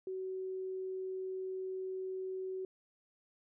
sine tone, 376.2 Hz, F#4, 29 cents sharp, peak -37 dBFS, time 0.07-2.65 s, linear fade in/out 2 ms, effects none

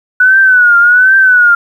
sine tone with vibrato, 1480 Hz, F#6, in tune, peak -3 dBFS, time 0.2-1.55 s, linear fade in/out 5 ms, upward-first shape triangle, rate 1.3 Hz, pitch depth 110 cents each way, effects 7-bit

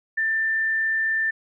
sine tone, 1782 Hz, A6, 22 cents sharp, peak -20 dBFS, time 0.17-1.31 s, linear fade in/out 10 ms, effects none

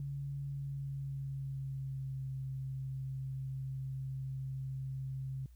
sine tone with pitch glide, 139.9 to 133.27 Hz, C#3 to C3, +16 to +32 cents, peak -37 dBFS, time 0-5.46 s, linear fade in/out 2 ms, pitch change -84 cents, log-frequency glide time 0.41-2.29 s, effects added 60 Hz sine -54 dBFS peak until 5.55 s + white hiss -75 dBFS RMS until 5.55 s

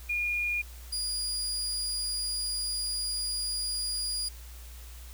sine / 30% pulse tone pair in turn, 2430 / 4860 Hz, D#7 / D#8, -42 / -42 cents, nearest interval octave, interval 1200 cents, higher second, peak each -27 dBFS, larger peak neither, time 0.09-0.62 / 0.92-4.29 s, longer second, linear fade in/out 10 ms, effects added 60 Hz sine -43 dBFS peak until 5.13 s + white hiss -52 dBFS RMS until 5.13 s

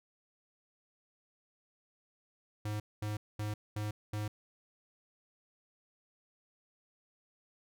square tone bursts, 105.5 Hz, G#2, 28 cents sharp, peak -35 dBFS, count 5, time 2.65-4.28 s, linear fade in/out 5 ms, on 150 ms, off 220 ms, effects none

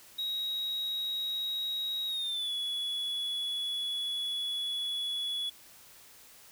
triangle tone with pitch glide, 3807 to 3392 Hz, A#7 to G#7, +36 to +36 cents, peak -30 dBFS, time 0.18-5.5 s, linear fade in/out 10 ms, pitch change -200 cents, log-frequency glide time 2.07-2.53 s, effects white hiss -55 dBFS RMS until 6.51 s

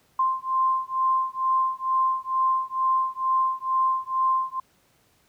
sine beating tone pair, 1046.5 / 1048.7 Hz, C6 / C6, 0 / +4 cents, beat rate 2.2 Hz, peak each -24 dBFS, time 0.19-4.6 s, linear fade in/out 5 ms, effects pink hiss -63 dBFS RMS until 5.28 s + high-pass 60 Hz 12 dB/octave

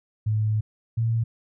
sine tone pair in turn, 107.8 / 114.32 Hz, A2 / A#2, -35 / -33 cents, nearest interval minor second, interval 102 cents, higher second, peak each -20 dBFS, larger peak neither, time 0.26-0.61 / 0.97-1.24 s, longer first, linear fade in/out 10 ms, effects none

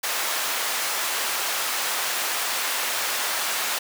pink high-pass noise, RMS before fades -26 dBFS, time 0.03-3.79 s, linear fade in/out 10 ms, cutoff 870 Hz, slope 12 dB/octave, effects none

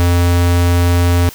square tone, 87.31 Hz, F2, in tune, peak -10 dBFS, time 0-1.29 s, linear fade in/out 0 ms, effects white hiss -35 dBFS RMS until 1.34 s

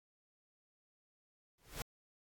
pink noise with exponential growth, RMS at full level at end -38 dBFS, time 1.58-1.82 s, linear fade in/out 2 ms, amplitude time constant 52 ms, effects AAC 64 kbps

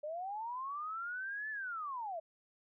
sine linear two-way sweep, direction up then down, 580 to 1760 to 622 Hz, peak -38 dBFS, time 0.03-2.2 s, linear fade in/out 10 ms, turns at 1.5 s, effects none

